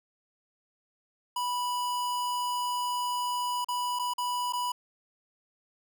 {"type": "tone with dropouts", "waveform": "square", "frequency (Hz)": 983, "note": "B5", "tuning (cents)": -8, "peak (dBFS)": -29, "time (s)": [1.36, 4.72], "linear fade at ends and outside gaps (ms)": 5, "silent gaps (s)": [[3.646, 3.685], [3.99, 3.994], [4.137, 4.181], [4.525, 4.533]], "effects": []}